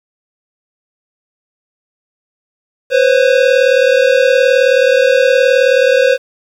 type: tone pair together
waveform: square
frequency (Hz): 501 / 540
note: B4 / C#5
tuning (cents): +25 / -45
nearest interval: minor second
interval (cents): 130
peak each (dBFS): -11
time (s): 2.9-6.18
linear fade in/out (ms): 50
effects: low-pass 4000 Hz 12 dB/octave + 7-bit